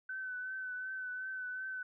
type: tone with vibrato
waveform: sine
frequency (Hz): 1516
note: F#6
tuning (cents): +42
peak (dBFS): -38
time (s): 0.09-1.83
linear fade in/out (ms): 5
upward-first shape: triangle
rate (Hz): 2.7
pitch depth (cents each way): 33
effects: none